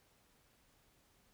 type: silence
effects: pink hiss -71 dBFS RMS until 1.33 s